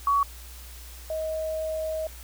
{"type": "tone pair in turn", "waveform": "sine", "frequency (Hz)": [1126, 631.9], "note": ["C#6", "D#5"], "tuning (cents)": [27, 27], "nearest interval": "minor seventh", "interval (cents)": 1000, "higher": "first", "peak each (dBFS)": [-19, -27], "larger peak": "first", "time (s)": [[0.07, 0.23], [1.1, 2.07]], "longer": "second", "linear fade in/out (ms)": 2, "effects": ["added 60 Hz sine -42 dBFS peak until 2.23 s", "white hiss -47 dBFS RMS until 2.23 s"]}